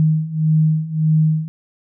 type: beating tone pair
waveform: sine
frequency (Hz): 155.56 / 157.26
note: D#3 / D#3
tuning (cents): 0 / +19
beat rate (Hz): 1.7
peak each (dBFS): -18 / -15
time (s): 0-1.48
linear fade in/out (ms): 0
effects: none